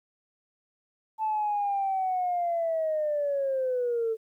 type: linear sweep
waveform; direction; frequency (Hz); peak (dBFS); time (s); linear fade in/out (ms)
sine; down; 880 to 440; -24; 1.18-4.17; 50
effects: tanh soft clip ceiling -20 dBFS + 11-bit